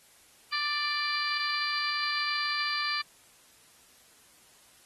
harmonic tone, 589 Hz, D5, 5 cents sharp, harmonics 2 / 3 / 4 / 5 / 6 / 7 / 8, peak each -34 / -34 / -35 / -43 / -44 / -37 / -34 dBFS, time 0.52-3.02 s, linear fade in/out 10 ms, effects white hiss -59 dBFS RMS until 4.85 s + AAC 32 kbps

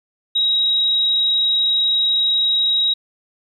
sine tone, 3818 Hz, A#7, 41 cents sharp, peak -14 dBFS, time 0.35-2.94 s, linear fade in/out 10 ms, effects 9-bit

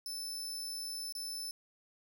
sawtooth tone with dropouts, 5274 Hz, E8, in tune, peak -36 dBFS, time 0.06-1.51 s, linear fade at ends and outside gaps 1 ms, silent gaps 1.124-1.151 s, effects none

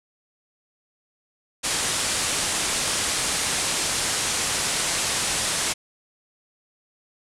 white low-pass noise, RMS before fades -25 dBFS, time 1.63-5.74 s, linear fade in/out 20 ms, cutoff 10000 Hz, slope 48 dB/octave, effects none

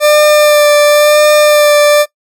40% pulse tone with vibrato, 595 Hz, D5, 22 cents sharp, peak -3 dBFS, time 0-2.06 s, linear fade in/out 50 ms, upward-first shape sine, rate 0.96 Hz, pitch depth 17 cents each way, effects noise-tail reverb RT60 0.1 s tail -21 dB re dry + MP3 96 kbps

